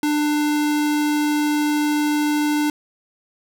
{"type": "tone", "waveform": "square", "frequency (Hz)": 297.8, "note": "D4", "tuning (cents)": 24, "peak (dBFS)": -18, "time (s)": [0.03, 2.7], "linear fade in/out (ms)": 2, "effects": []}